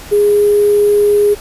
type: tone with sample-and-hold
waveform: sine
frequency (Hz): 412.3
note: G#4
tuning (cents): -13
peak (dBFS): -7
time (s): 0.11-1.35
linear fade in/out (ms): 20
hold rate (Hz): 11025
effects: pink hiss -33 dBFS RMS until 1.4 s + resampled to 32000 Hz